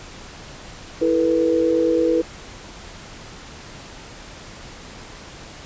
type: chord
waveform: sine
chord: E suspended fourth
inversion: none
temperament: equal with one note detuned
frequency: 329.6 / 440 / 488.8 Hz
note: E4 / A4 / B4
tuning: 0 / 0 / -18 cents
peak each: -19 / -24 / -18 dBFS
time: 1.01-2.22 s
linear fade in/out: 10 ms
effects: pink hiss -39 dBFS RMS until 5.65 s + resampled to 16000 Hz